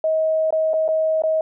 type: tone with dropouts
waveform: sine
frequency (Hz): 634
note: D#5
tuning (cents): +32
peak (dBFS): -16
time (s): 0.04-1.41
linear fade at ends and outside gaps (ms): 2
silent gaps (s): 0.506-0.525 / 0.734-0.739 / 0.88-0.887 / 1.221-1.236
effects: none